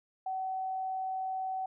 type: tone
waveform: sine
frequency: 757 Hz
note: F#5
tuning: 39 cents sharp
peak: -32 dBFS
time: 0.26-1.66 s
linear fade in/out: 5 ms
effects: none